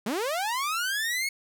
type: linear sweep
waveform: sawtooth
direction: up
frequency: 190.4 to 2209 Hz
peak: -23 dBFS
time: 0.06-1.29 s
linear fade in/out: 5 ms
effects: none